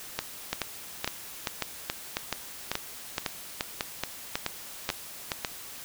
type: two click trains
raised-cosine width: 0.2 ms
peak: -10 / -10 dBFS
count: 10 / 13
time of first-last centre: 0.53-5.448 / 0.19-5.318 s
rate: 1.83 / 2.34 Hz
effects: white hiss -43 dBFS RMS until 5.84 s